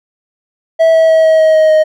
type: tone with pitch steps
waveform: triangle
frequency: 652 / 647.1 / 642.3 / 637.5 / 632.7 / 628 / 623.3 Hz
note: E5 / E5 / E5 / D#5 / D#5 / D#5 / D#5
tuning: -19 / -32 / -45 / +42 / +29 / +16 / +3 cents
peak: -3 dBFS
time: 0.79-1.84 s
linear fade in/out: 20 ms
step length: 150 ms
effects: none